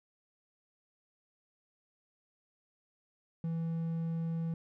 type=tone; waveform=triangle; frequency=164.81 Hz; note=E3; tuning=in tune; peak=-30 dBFS; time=3.44-4.54 s; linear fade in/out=2 ms; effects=none